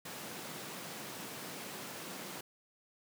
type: high-pass noise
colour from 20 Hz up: pink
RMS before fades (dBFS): -45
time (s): 0.05-2.41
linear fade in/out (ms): 5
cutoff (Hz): 150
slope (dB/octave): 24
effects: none